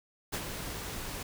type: noise with ADSR envelope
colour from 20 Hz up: pink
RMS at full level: -32 dBFS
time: 0.32-1.23 s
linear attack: 19 ms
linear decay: 62 ms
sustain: -7 dB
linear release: 4 ms
effects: none